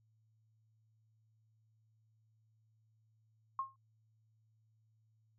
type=tone with exponential decay; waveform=sine; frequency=1073 Hz; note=C6; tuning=43 cents sharp; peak=-31 dBFS; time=3.59-3.76 s; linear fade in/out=2 ms; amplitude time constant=35 ms; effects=added 110 Hz sine -70 dBFS peak until 5.38 s